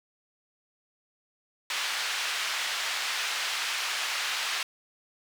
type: band-pass noise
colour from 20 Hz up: white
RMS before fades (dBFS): -31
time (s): 1.7-4.63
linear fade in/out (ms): 2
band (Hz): 1100 to 3800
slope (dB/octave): 12
effects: none